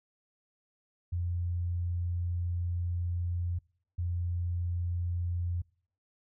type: tone bursts at uneven times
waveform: sine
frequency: 87.31 Hz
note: F2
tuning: in tune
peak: -29 dBFS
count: 2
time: 1.12-3.59 / 3.98-5.62 s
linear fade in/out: 10 ms
effects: noise-tail reverb RT60 0.6 s tail -26 dB re dry